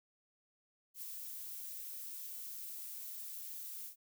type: noise with ADSR envelope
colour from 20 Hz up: violet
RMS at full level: -44 dBFS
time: 0.94-3.96 s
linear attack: 81 ms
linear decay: 13 ms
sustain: -2 dB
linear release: 100 ms
effects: none